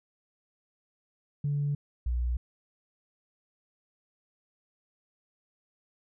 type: tone pair in turn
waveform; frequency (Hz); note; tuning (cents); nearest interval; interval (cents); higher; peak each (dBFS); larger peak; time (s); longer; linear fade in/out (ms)
sine; 144.2 / 60.63; D3 / B1; -31 / -31; octave + minor third; 1500; first; -25; neither; 1.44-1.75 / 2.06-2.37; neither; 5
effects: tanh soft clip ceiling -22 dBFS